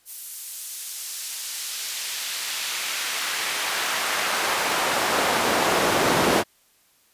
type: noise with high-pass filter sweep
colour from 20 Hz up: brown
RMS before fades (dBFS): -25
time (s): 0.05-6.44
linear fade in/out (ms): 50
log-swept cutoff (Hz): 11000 to 350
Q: 0.71
effects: white hiss -61 dBFS RMS until 7.13 s + resampled to 32000 Hz